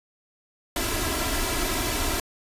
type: noise with comb filter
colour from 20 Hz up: pink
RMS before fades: -26 dBFS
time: 0.76-2.2 s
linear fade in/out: 2 ms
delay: 3 ms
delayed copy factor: +0.8
effects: resampled to 32000 Hz